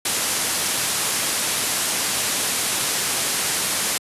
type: low-pass noise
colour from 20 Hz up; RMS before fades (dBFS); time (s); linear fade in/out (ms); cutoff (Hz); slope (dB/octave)
white; -23; 0.05-3.98; 5; 12000; 48
effects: high-pass 100 Hz 12 dB/octave + resampled to 32000 Hz